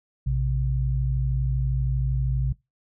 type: tone pair together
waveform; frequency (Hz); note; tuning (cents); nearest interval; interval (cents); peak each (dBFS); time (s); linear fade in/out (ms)
sine; 58.35 / 131; A#1 / C3; +2 / +2; octave + major second; 1400; -24; 0.26-2.53; 10
effects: noise-tail reverb RT60 0.2 s tail -21 dB re dry